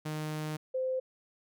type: tone pair in turn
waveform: sawtooth / sine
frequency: 153.9 / 517.7 Hz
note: D#3 / C5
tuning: -19 / -18 cents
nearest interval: octave + major sixth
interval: 2101 cents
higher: second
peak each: -30 / -29 dBFS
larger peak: second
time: 0.05-0.57 / 0.74-1 s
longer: first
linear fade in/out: 10 ms
effects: none